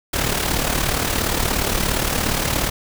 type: noise with amplitude modulation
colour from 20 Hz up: pink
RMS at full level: -18 dBFS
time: 0.13-2.7 s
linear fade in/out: 10 ms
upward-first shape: sine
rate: 37.1 Hz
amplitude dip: 60%
effects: none